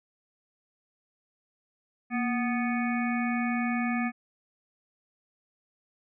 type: harmonic tone with a mistuned harmonic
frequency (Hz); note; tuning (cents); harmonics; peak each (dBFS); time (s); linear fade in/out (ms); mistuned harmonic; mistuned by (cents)
246.9; B3; 0; 1 / 3 / 5 / 7 / 9 / 10; -27 / -35 / -38 / -37 / -36 / -42; 2.1-4.12; 50; 1; -79
effects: none